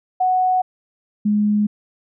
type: tone pair in turn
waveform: sine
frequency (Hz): 740 / 208.9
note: F#5 / G#3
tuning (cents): 0 / +10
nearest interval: octave + minor seventh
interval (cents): 2190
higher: first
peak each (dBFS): -14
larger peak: neither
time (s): 0.2-0.62 / 1.25-1.67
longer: neither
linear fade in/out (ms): 10
effects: none